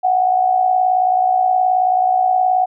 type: tone with amplitude modulation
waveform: sine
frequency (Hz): 740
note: F#5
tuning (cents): 0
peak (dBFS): -9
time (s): 0.03-2.66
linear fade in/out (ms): 20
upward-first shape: sine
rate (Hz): 58.8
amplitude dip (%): 60
effects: none